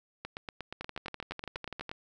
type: two click trains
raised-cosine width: 0.3 ms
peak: -22 / -22 dBFS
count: 15 / 14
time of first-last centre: 0.25-1.915 / 0.81-1.893 s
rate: 8.41 / 12 Hz
effects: none